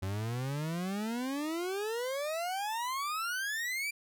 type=exponential sweep; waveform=40% pulse; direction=up; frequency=92.5 to 2378 Hz; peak=-32 dBFS; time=0.02-3.91 s; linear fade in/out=10 ms; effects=none